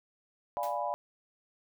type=chord; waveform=sine; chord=D diminished seventh; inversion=none; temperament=equal; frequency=587.3 / 698.5 / 830.6 / 987.8 Hz; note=D5 / F5 / Ab5 / Cb6; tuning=0 / 0 / 0 / 0 cents; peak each=-36 dBFS; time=0.57-0.94 s; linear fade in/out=0 ms
type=noise with exponential decay; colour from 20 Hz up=white; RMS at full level=-43 dBFS; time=0.63-0.82 s; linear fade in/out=1 ms; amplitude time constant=40 ms
effects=none